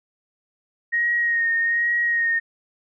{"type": "tone with vibrato", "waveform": "sine", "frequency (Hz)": 1869, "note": "A#6", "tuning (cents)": 4, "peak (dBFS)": -18, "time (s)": [0.92, 2.4], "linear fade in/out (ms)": 20, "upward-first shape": "sine", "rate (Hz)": 1.2, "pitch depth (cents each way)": 27, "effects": []}